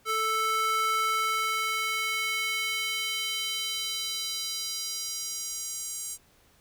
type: tone with high-pass filter sweep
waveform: square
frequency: 440 Hz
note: A4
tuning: in tune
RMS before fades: -30 dBFS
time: 0.05-6.18 s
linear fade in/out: 50 ms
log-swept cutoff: 950 to 7700 Hz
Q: 2.2
effects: pink hiss -62 dBFS RMS until 6.6 s

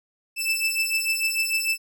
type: beating tone pair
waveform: sawtooth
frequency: 2637 / 2643.7 Hz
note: E7 / E7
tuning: 0 / +4 cents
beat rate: 6.7 Hz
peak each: -22 dBFS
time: 0.36-1.78 s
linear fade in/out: 50 ms
effects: none

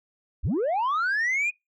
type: linear sweep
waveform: sine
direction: up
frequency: 33.32 to 2496 Hz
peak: -20 dBFS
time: 0.43-1.51 s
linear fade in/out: 20 ms
effects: noise-tail reverb RT60 0.2 s tail -26 dB re dry + tanh soft clip ceiling -21 dBFS

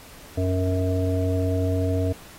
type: harmonic tone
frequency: 92.5 Hz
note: F#2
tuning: in tune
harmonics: 1 / 3 / 5 / 7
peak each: -22 / -27 / -29 / -30 dBFS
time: 0.37-2.13 s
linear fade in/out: 10 ms
effects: pink hiss -46 dBFS RMS until 2.38 s + AAC 48 kbps

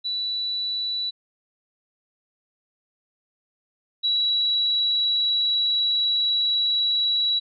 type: tone pair in turn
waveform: sine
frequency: 3951 / 3908 Hz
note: B7 / B7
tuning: 0 / -19 cents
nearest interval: unison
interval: 19 cents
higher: first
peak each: -24 / -19 dBFS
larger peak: second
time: 0.04-1.11 / 4.03-7.4 s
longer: second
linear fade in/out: 20 ms
effects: none

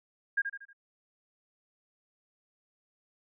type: tone with echo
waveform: sine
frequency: 1620 Hz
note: G#6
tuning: 43 cents flat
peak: -24 dBFS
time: 0.37-0.42 s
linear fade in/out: 10 ms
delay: 78 ms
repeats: 4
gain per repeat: -7 dB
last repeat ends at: 0.732 s
effects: none

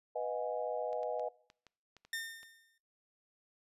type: chord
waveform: sine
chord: F half-diminished seventh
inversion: second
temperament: equal with one note detuned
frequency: 493.9 / 622.3 / 716.8 / 830.6 Hz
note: Cb5 / Eb5 / F5 / Ab5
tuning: 0 / 0 / +45 / 0 cents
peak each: -38 / -38 / -42 / -43 dBFS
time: 0.15-1.29 s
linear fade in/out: 10 ms
type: clicks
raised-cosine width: 0.2 ms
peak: -39 dBFS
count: 8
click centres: 0.93 / 1.032 / 1.196 / 1.501 / 1.667 / 1.967 / 2.05 / 2.431 s
type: tone with exponential decay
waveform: sawtooth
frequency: 1816 Hz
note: A#6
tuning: 46 cents flat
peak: -31 dBFS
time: 2.13-2.78 s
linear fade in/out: 2 ms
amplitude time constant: 140 ms
effects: noise-tail reverb RT60 0.6 s tail -24 dB re dry + resampled to 32000 Hz

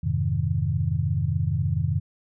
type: chord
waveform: sine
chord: F minor seventh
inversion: none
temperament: equal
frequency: 87.31 / 103.83 / 130.81 / 155.56 Hz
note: F2 / Ab2 / C3 / Eb3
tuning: 0 / 0 / 0 / 0 cents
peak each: -27 dBFS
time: 0.03-2 s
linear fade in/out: 10 ms
effects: none

